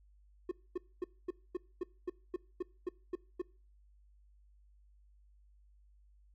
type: tone bursts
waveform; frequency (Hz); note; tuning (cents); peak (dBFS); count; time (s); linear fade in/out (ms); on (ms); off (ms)
triangle; 360.5; F#4; -45; -31; 12; 0.49-3.418; 5; 24; 240
effects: noise-tail reverb RT60 0.4 s tail -22 dB re dry + added 50 Hz sine -61 dBFS peak until 6.34 s